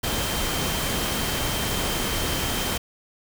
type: tone in noise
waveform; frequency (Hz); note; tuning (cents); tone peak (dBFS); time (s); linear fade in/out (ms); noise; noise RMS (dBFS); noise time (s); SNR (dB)
sine; 3136; G7; 0; -34; 0.03-2.78; 10; pink; -26; 0.03-2.78; -11
effects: none